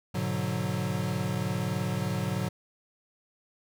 square chord, G# half-diminished seventh, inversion none, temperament equal, 103.83 / 123.47 / 146.83 / 185 Hz, G#2 / B2 / D3 / F#3, 0 / 0 / 0 / 0 cents, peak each -35 / -35 / -35 / -33 dBFS, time 0.14-2.49 s, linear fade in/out 10 ms, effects none

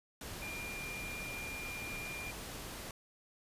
sine tone in noise, 2400 Hz, D7, 37 cents sharp, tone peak -42 dBFS, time 0.42-2.31 s, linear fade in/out 2 ms, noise pink, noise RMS -45 dBFS, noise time 0.21-2.91 s, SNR 0 dB, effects resampled to 32000 Hz

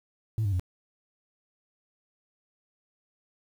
sine tone with pitch steps, 110.1 / 99.8 / 90.47 Hz, A2 / G2 / F#2, +2 / +32 / -38 cents, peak -22 dBFS, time 0.38-0.596 s, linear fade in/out 0 ms, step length 72 ms, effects tanh soft clip ceiling -22 dBFS + 9-bit

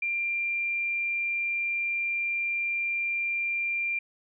sine tone, 2380 Hz, D7, 22 cents sharp, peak -26 dBFS, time 0.02-3.99 s, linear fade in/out 5 ms, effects none

